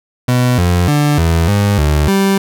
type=tone with pitch steps; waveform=30% pulse; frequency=124.4 / 88.4 / 147.1 / 82.8 / 101.8 / 74.5 / 195.2 Hz; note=B2 / F2 / D3 / E2 / G#2 / D2 / G3; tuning=+13 / +22 / +3 / +8 / -34 / +25 / -7 cents; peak=-7 dBFS; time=0.28-2.38 s; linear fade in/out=5 ms; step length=300 ms; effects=none